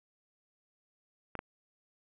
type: clicks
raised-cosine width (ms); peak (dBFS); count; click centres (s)
0.5; -22; 2; 1.353 / 1.391
effects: resampled to 8000 Hz + 8-bit